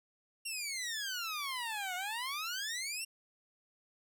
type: exponential two-way sweep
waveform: 15% pulse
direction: down then up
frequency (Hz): 2794 to 711 to 2794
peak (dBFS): -30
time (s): 0.45-3.05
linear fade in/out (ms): 10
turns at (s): 1.95
effects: none